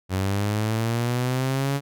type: linear sweep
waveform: sawtooth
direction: up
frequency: 92.5 to 141.6 Hz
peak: -18 dBFS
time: 0.09-1.81 s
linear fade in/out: 50 ms
effects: none